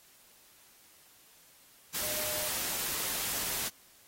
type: tone in noise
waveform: sine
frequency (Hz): 609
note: D#5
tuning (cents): -37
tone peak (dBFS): -42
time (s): 2.02-2.48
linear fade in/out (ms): 10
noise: white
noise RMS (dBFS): -34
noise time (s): 1.94-3.69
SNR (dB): -11
effects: white hiss -60 dBFS RMS until 4.07 s + AAC 48 kbps